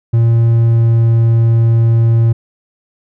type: tone with pitch glide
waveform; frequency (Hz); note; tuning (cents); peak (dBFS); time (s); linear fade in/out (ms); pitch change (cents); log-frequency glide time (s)
triangle; 115.7 to 114.97; A#2 to A#2; -13 to -23; -5; 0.13-2.33; 10; -10; 0.51-1.1
effects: none